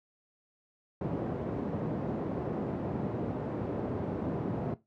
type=band-pass noise; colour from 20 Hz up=pink; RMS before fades=-34 dBFS; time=1.01-4.74 s; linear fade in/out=2 ms; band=130 to 520 Hz; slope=12 dB/octave; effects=noise-tail reverb RT60 0.2 s tail -17 dB re dry + high-pass 60 Hz 12 dB/octave